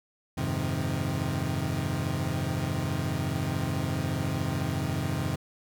30% pulse chord, F minor seventh, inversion none, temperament equal with one note detuned, 87.31 / 101.4 / 130.81 / 155.56 Hz, F2 / Ab2 / C3 / Eb3, 0 / -41 / 0 / 0 cents, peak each -32 / -32 / -29 / -30 dBFS, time 0.37-5.36 s, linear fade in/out 10 ms, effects none

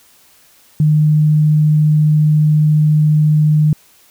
sine tone, 152.4 Hz, D#3, 36 cents flat, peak -8 dBFS, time 0.8-3.73 s, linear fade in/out 2 ms, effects white hiss -49 dBFS RMS until 4.1 s

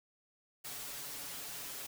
white noise with comb filter, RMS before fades -44 dBFS, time 0.64-1.87 s, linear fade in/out 10 ms, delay 7 ms, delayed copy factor +0.85, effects none

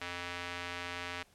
square tone with band-pass filter, 87.9 Hz, F2, 12 cents sharp, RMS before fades -41 dBFS, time 0.01-1.23 s, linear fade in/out 5 ms, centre 2300 Hz, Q 1.1, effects pink hiss -65 dBFS RMS until 1.34 s + low-pass 12000 Hz 12 dB/octave

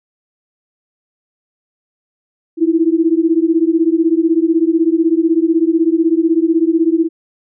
sine beating tone pair, 320 / 336 Hz, D#4 / E4, +49 / +33 cents, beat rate 16 Hz, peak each -13 dBFS, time 2.57-7.09 s, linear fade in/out 50 ms, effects none

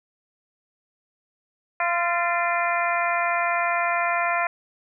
harmonic tone with a mistuned harmonic, 344.3 Hz, F4, 25 cents flat, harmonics 2 / 3 / 4 / 5 / 6 / 7, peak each -25 / -27 / -28 / -29 / -30 / -30 dBFS, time 1.8-4.47 s, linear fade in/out 2 ms, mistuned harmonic 5, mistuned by +46 cents, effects none

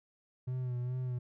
triangle tone with vibrato, 125.3 Hz, B2, 25 cents sharp, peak -31 dBFS, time 0.47-1.19 s, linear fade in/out 10 ms, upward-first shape sine, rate 2.4 Hz, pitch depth 40 cents each way, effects none

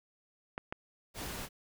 clicks, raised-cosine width 0.5 ms, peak -22 dBFS, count 2, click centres 0.579 / 0.725 s
pink noise, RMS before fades -41 dBFS, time 1.14-1.49 s, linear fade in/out 50 ms
effects none

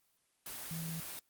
sine tone in noise, 164 Hz, E3, 9 cents flat, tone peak -39 dBFS, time 0.71-1 s, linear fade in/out 0 ms, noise white, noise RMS -44 dBFS, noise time 0.46-1.19 s, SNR +2 dB, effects white hiss -75 dBFS RMS until 1.29 s + Opus 24 kbps

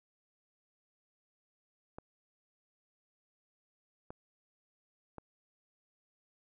clicks, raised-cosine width 1 ms, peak -30 dBFS, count 3, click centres 1.985 / 4.105 / 5.183 s, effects none

